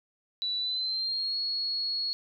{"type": "tone with pitch glide", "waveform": "sine", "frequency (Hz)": [3951, 4334], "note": ["B7", "C#8"], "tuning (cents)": [0, -40], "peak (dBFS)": -28, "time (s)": [0.42, 2.13], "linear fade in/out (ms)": 0, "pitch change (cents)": 160, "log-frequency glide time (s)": [0.58, 1.37], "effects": []}